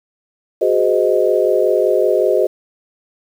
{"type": "chord", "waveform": "sine", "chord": "Ab dominant seventh", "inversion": "third", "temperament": "equal with one note detuned", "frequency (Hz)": [370, 415.3, 512.8, 622.3], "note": ["Gb4", "Ab4", "C5", "Eb5"], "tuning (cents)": [0, 0, -35, 0], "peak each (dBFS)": -17, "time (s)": [0.61, 2.47], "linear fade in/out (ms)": 10, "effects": ["7-bit"]}